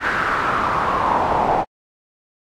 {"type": "noise with band-pass filter sweep", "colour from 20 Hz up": "brown", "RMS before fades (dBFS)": -19, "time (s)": [0, 1.65], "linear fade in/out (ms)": 50, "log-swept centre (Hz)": [1600, 770], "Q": 4, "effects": ["AAC 64 kbps"]}